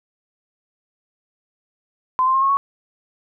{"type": "tone with pitch steps", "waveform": "sine", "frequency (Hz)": [1027, 1047.4, 1068.1, 1089.3, 1110.9], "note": ["C6", "C6", "C6", "C#6", "C#6"], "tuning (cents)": [-33, 1, 35, -31, 3], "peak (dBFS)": -14, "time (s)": [2.19, 2.57], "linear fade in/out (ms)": 0, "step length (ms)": 76, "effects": []}